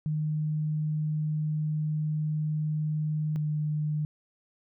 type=tone pair in turn; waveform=sine; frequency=153.3 / 151.45 Hz; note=D#3 / D#3; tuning=-25 / -46 cents; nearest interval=unison; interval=21 cents; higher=first; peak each=-26 dBFS; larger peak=neither; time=0.06-3.36 / 3.36-4.05 s; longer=first; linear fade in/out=0 ms; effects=none